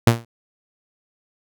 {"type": "tone with exponential decay", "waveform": "sawtooth", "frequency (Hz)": 116.54, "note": "A#2", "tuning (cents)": 0, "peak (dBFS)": -4, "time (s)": [0.07, 0.25], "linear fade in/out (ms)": 5, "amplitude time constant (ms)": 37, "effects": []}